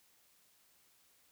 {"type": "silence", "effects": ["white hiss -69 dBFS RMS until 1.31 s"]}